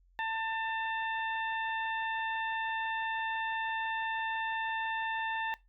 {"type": "harmonic tone", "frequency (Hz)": 894, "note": "A5", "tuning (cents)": 27, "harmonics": [1, 2, 3, 4], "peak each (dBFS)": [-34, -35, -43, -47], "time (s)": [0.19, 5.54], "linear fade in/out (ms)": 0, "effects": ["noise-tail reverb RT60 0.2 s tail -20 dB re dry", "added 44 Hz sine -62 dBFS peak until 5.68 s"]}